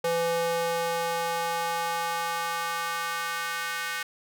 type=tone with high-pass filter sweep; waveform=square; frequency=168 Hz; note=E3; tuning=33 cents sharp; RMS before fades=-29 dBFS; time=0.04-4.03 s; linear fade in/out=5 ms; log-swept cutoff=480 to 1600 Hz; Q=2; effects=none